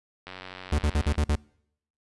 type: click train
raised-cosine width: 0.3 ms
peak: -23 dBFS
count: 83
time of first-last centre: 0.27-1.155 s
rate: 92.7 Hz
type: tone bursts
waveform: 45% pulse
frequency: 74.3 Hz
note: D2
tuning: 21 cents sharp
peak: -21 dBFS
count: 6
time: 0.72-1.357 s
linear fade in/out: 5 ms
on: 67 ms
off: 47 ms
effects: noise-tail reverb RT60 0.7 s tail -25 dB re dry + resampled to 24000 Hz